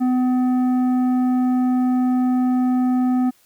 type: tone with tanh clipping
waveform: sine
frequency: 252.4 Hz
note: B3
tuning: 38 cents sharp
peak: -17 dBFS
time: 0-3.31 s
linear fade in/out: 20 ms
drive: 9 dB
effects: white hiss -57 dBFS RMS until 3.45 s